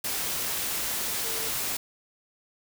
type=tone in noise; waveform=sine; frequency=447.7 Hz; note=A4; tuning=30 cents sharp; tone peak=-40 dBFS; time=1.24-1.49 s; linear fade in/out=5 ms; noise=white; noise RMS=-30 dBFS; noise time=0.04-1.77 s; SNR=-13 dB; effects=none